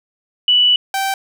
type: tone pair in turn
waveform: sine / sawtooth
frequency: 2960 / 778.1 Hz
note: F#7 / G5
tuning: 0 / -13 cents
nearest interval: octave + major seventh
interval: 2313 cents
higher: first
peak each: -9 / -13 dBFS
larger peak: first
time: 0.48-0.76 / 0.94-1.14 s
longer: first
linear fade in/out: 2 ms
effects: none